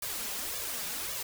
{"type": "noise with flanger", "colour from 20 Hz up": "white", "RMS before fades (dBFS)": -36, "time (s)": [0.02, 1.23], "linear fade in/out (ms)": 5, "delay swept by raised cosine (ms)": [1.7, 5], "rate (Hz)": 1.8, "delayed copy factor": 1, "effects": []}